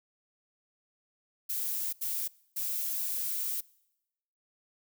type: noise bursts at uneven times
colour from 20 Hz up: violet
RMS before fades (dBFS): -33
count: 3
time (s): 1.49-1.93 / 2.01-2.28 / 2.56-3.61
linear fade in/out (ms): 10
effects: noise-tail reverb RT60 0.9 s tail -24 dB re dry